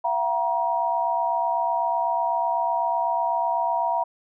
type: tone cluster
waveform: sine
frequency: 677 / 745 / 949 Hz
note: E5 / F#5 / A#5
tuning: +46 / +12 / +31 cents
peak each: -26 / -28 / -23 dBFS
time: 0.04-4.04 s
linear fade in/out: 10 ms
effects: none